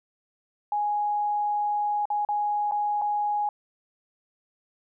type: tone with dropouts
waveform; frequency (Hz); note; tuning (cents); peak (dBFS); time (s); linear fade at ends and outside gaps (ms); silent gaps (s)
sine; 830.6; G#5; 0; -23; 0.72-3.49; 2; 2.055-2.102 / 2.25-2.288 / 2.712-2.72 / 3.015-3.019
effects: none